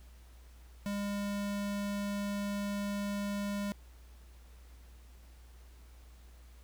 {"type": "tone", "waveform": "square", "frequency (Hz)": 202.5, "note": "G#3", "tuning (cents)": -43, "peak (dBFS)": -34, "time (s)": [0.86, 3.72], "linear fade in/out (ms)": 0, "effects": ["added 60 Hz sine -52 dBFS peak until 6.63 s", "pink hiss -64 dBFS RMS until 6.63 s"]}